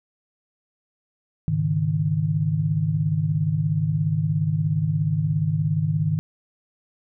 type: chord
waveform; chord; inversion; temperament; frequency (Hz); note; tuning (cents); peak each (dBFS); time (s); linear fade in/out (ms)
sine; Ab suspended fourth; none; equal; 103.83 / 138.59 / 155.56; Ab2 / Db3 / Eb3; 0 / 0 / 0; -26 / -27 / -21; 1.48-6.19; 0
effects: none